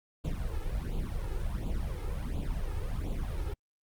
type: noise with flanger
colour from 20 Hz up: brown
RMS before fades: -33 dBFS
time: 0.24-3.54 s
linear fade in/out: 10 ms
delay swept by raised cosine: 0.27 to 2.37 ms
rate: 1.4 Hz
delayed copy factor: +0.85
effects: Opus 48 kbps